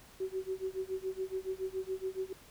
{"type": "tone with tremolo", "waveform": "sine", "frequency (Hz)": 378.2, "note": "F#4", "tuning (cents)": 38, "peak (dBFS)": -31, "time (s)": [0.2, 2.33], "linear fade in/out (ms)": 5, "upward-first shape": "sine", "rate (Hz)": 7.1, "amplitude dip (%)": 95, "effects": ["pink hiss -57 dBFS RMS until 2.5 s"]}